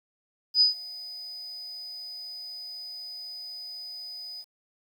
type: tone with ADSR envelope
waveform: sine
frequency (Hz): 4978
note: D#8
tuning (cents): 0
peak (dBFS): -15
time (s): 0.54-4.45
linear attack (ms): 69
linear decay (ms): 130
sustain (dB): -22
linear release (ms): 51
effects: 9-bit